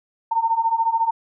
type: beating tone pair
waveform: sine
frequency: 900 / 914 Hz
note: A5 / A#5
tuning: +39 / -34 cents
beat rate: 14 Hz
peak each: -22 / -19 dBFS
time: 0.31-1.11 s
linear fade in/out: 10 ms
effects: none